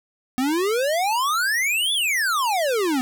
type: exponential two-way sweep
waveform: square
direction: up then down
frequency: 246.9 to 3520 to 246.9 Hz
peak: -20 dBFS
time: 0.38-3.01 s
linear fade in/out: 0 ms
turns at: 1.93 s
effects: none